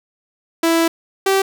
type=tone pair in turn; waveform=sawtooth; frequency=330.8 / 387.7 Hz; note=E4 / G4; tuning=+6 / -19 cents; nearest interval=minor third; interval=275 cents; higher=second; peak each=-9 dBFS; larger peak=neither; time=0.63-0.88 / 1.26-1.42 s; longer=first; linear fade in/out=5 ms; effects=none